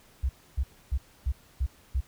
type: tone bursts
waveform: sine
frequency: 65.41 Hz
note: C2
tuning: in tune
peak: -23 dBFS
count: 6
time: 0.23-2.008 s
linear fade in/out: 10 ms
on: 63 ms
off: 280 ms
effects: pink hiss -58 dBFS RMS until 2.07 s